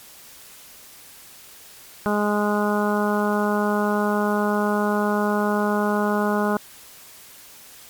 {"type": "harmonic tone", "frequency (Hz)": 207.7, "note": "G#3", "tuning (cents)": 0, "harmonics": [1, 2, 3, 4, 5, 6, 7], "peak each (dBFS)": [-22, -25, -27, -28, -29, -30, -30], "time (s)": [2.06, 6.57], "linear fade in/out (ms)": 0, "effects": ["white hiss -45 dBFS RMS until 7.89 s", "MP3 96 kbps"]}